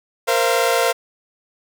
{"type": "chord", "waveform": "sawtooth", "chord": "Bb suspended second", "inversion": "none", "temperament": "equal with one note detuned", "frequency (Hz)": [466.2, 523.3, 683.7], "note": ["Bb4", "C5", "F5"], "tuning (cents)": [0, 0, -37], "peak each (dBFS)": -16, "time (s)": [0.27, 0.93], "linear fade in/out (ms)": 20, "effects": []}